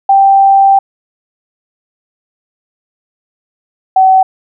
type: tone pair in turn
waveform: sine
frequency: 784 / 759 Hz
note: G5 / F#5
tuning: 0 / +44 cents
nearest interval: minor second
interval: 56 cents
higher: first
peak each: -3 dBFS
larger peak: neither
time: 0.09-0.79 / 3.96-4.23 s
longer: first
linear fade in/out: 5 ms
effects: none